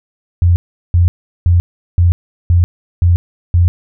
sine tone bursts, 87.2 Hz, F2, 2 cents flat, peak -6 dBFS, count 7, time 0.42-3.68 s, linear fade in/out 0 ms, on 140 ms, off 380 ms, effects none

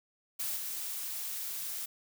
blue noise with level steps, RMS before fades -35 / -38 dBFS, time 0.39-1.86 s, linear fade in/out 10 ms, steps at 0.56 s, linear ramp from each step 10 ms, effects none

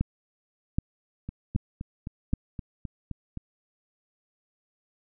two click trains, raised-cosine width 5 ms, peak -22 / -12 dBFS, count 9 / 4, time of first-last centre 1.29-3.373 / 0.01-2.336 s, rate 3.84 / 1.29 Hz, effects none

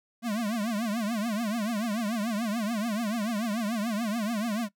square tone with vibrato, 220 Hz, A3, in tune, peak -28 dBFS, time 0.22-4.69 s, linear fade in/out 50 ms, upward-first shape triangle, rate 6.9 Hz, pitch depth 190 cents each way, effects noise-tail reverb RT60 0.1 s tail -19 dB re dry

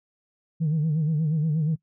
sine tone with vibrato, 155.56 Hz, D#3, in tune, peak -19 dBFS, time 0.6-1.76 s, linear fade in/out 20 ms, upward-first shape sine, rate 8.4 Hz, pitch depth 90 cents each way, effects noise-tail reverb RT60 0.1 s tail -21 dB re dry + tanh soft clip ceiling -18 dBFS

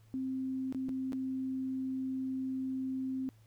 sine tone with dropouts, 262.1 Hz, C4, 3 cents sharp, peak -33 dBFS, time 0.14-3.29 s, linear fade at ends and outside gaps 0 ms, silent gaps 0.725-0.747 / 0.886-0.892 / 1.122-1.131 s, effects added 110 Hz sine -58 dBFS peak until 3.46 s + pink hiss -70 dBFS RMS until 3.46 s

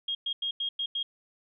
sine tone bursts at uneven times, 3253 Hz, G#7, 37 cents flat, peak -28 dBFS, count 6, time 0.08-0.15 / 0.26-0.33 / 0.42-0.51 / 0.6-0.69 / 0.79-0.86 / 0.95-1.03 s, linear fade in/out 5 ms, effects none

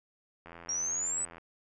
click train, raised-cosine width 0.5 ms, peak -32 dBFS, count 79, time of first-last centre 0.46-1.382 s, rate 84.6 Hz
sine exponential sweep, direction up, 5580 to 8080 Hz, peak -30 dBFS, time 0.69-1.25 s, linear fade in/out 2 ms
effects none

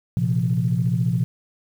sine chord, Bb suspended second, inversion none, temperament equal with one note detuned, 116.54 / 130.81 / 172.31 Hz, Bb2 / C3 / F3, 0 / 0 / -23 cents, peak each -22 dBFS, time 0.17-1.24 s, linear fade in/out 0 ms, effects tanh soft clip ceiling -9 dBFS + 8-bit

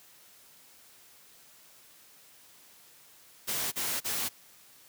white noise bursts, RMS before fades -32 dBFS, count 3, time 3.47-4.292 s, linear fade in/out 20 ms, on 250 ms, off 36 ms, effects white hiss -57 dBFS RMS until 4.88 s + high-pass 80 Hz 12 dB/octave

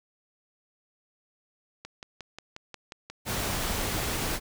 click train, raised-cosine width 0.2 ms, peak -23 dBFS, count 13, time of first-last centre 1.85-3.993 s, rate 5.6 Hz
pink noise, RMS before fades -30 dBFS, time 3.25-4.4 s, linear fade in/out 50 ms
effects none

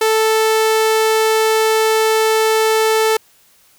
sawtooth tone, 440 Hz, A4, in tune, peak -8 dBFS, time 0.01-3.17 s, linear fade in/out 5 ms, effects white hiss -52 dBFS RMS until 3.78 s

